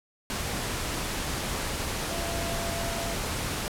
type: tone in noise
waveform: sine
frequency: 677 Hz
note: E5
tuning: 46 cents sharp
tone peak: -35 dBFS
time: 2.11-3.14 s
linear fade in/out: 0 ms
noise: pink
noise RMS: -31 dBFS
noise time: 0.3-3.68 s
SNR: -7 dB
effects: low-pass 12000 Hz 12 dB/octave